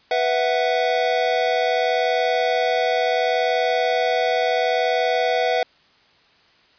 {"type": "chord", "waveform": "square", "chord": "B suspended fourth", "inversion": "none", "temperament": "equal", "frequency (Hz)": [493.9, 659.3, 740], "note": ["B4", "E5", "F#5"], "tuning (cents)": [0, 0, 0], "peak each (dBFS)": -23, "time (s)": [0.11, 5.63], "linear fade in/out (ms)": 2, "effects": ["white hiss -56 dBFS RMS until 6.78 s", "resampled to 11025 Hz"]}